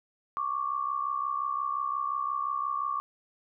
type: tone pair together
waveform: sine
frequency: 1105.3 / 1171 Hz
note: C#6 / D6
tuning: -5 / -5 cents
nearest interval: minor second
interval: 100 cents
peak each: -31 / -31 dBFS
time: 0.37-3 s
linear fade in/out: 0 ms
effects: none